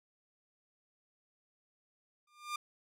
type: tone with exponential growth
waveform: sawtooth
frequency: 1200 Hz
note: D6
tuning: 37 cents sharp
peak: -29 dBFS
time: 2.27-2.56 s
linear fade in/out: 5 ms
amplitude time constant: 61 ms
effects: low-pass 11000 Hz 12 dB/octave